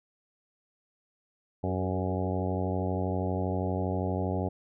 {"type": "harmonic tone with a mistuned harmonic", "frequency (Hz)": 92.5, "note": "F#2", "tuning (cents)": 0, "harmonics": [1, 2, 3, 4, 5, 6, 7, 8, 9], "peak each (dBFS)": [-31, -34, -36, -37, -38, -39, -39, -40, -41], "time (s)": [1.63, 4.49], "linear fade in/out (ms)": 10, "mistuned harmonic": 4, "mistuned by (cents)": 33, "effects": []}